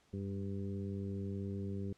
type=harmonic tone with a mistuned harmonic; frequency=98.6 Hz; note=G2; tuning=11 cents sharp; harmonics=1 / 2 / 3 / 4 / 5; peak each=-40 / -41 / -49 / -46 / -55 dBFS; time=0.13-1.93 s; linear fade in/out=5 ms; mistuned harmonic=1; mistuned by=-42 cents; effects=pink hiss -70 dBFS RMS until 1.97 s + low-pass 8000 Hz 12 dB/octave